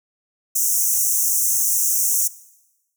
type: high-pass noise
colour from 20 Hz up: pink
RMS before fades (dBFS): -19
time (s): 0.55-2.28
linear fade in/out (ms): 10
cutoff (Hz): 5800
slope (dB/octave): 96
effects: noise-tail reverb RT60 1.0 s tail -19 dB re dry